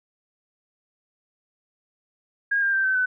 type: tone with pitch steps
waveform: sine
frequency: 1630 / 1598.3 / 1567.2 / 1536.7 / 1506.9 Hz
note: G#6 / G6 / G6 / G6 / F#6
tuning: -33 / +33 / -1 / -35 / +31 cents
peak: -19 dBFS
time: 2.51-3.06 s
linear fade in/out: 10 ms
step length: 110 ms
effects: none